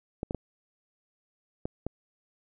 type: clicks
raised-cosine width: 2 ms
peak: -18 dBFS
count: 5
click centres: 0.231 / 0.309 / 0.347 / 1.655 / 1.866 s
effects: none